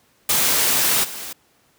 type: noise with level steps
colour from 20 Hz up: white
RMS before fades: -18 / -32 dBFS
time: 0.29-1.33 s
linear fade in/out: 5 ms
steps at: 1.03 s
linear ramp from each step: 20 ms
effects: pink hiss -59 dBFS RMS until 1.78 s + high-pass 100 Hz 12 dB/octave